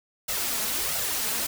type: noise with flanger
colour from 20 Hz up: white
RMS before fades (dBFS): -28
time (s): 0.28-1.47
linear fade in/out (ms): 10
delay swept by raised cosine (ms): 1.4 to 4.7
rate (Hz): 1.5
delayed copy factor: +0.65
effects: none